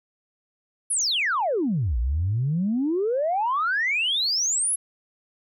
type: exponential two-way sweep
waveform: sine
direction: down then up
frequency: 11175 to 55 to 11175 Hz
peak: -20 dBFS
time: 0.9-4.76 s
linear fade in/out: 10 ms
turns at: 1.98 s
effects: tanh soft clip ceiling -16 dBFS